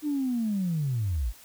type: linear sweep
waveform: sine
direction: down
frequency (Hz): 305.6 to 47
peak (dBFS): -24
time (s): 0.02-1.33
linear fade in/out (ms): 50
effects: tanh soft clip ceiling -20 dBFS + white hiss -52 dBFS RMS until 1.44 s